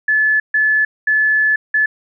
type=tone bursts at uneven times; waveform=sine; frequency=1727 Hz; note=A6; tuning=33 cents flat; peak=-11 dBFS; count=4; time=0.08-0.4 / 0.54-0.85 / 1.07-1.56 / 1.74-1.86 s; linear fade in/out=5 ms; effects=none